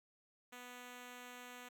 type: tone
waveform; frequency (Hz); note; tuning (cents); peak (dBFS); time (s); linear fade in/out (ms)
5% pulse; 246.9; B3; 0; -39; 0.52-1.69; 10
effects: none